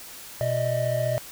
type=tone cluster; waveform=triangle; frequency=123.2 / 601 / 636 Hz; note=B2 / D5 / D#5; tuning=-4 / +40 / +38 cents; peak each=-25 dBFS; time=0.41-1.18 s; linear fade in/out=0 ms; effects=white hiss -42 dBFS RMS until 1.31 s